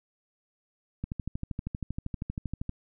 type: click train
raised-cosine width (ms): 5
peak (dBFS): -20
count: 22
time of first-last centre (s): 1.04-2.694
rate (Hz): 12.7
effects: none